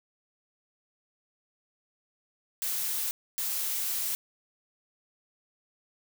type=noise bursts at uneven times; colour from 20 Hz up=blue; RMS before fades=-31 dBFS; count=2; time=2.62-3.11 / 3.38-4.15 s; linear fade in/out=0 ms; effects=none